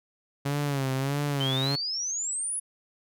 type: tone with vibrato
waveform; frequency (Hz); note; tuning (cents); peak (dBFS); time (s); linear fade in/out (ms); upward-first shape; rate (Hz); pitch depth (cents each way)
sawtooth; 138.59; C#3; 0; -22; 0.45-1.76; 10; sine; 1.6; 87
type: exponential sweep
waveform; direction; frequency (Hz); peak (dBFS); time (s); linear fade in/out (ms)
sine; up; 3019 to 10548; -28; 1.4-2.6; 10
effects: none